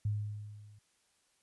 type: tone with level ramp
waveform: sine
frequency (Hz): 104.6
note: G#2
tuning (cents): +13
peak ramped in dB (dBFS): -28 to -55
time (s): 0.05-0.79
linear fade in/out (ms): 5
effects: white hiss -73 dBFS RMS until 1.42 s + resampled to 24000 Hz